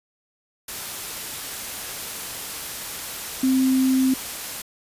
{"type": "tone in noise", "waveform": "sine", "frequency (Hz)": 261.6, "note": "C4", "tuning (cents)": 0, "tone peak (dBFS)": -16, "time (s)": [3.43, 4.14], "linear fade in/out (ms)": 5, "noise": "white", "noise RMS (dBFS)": -32, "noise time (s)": [0.68, 4.62], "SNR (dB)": 13, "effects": ["resampled to 32000 Hz"]}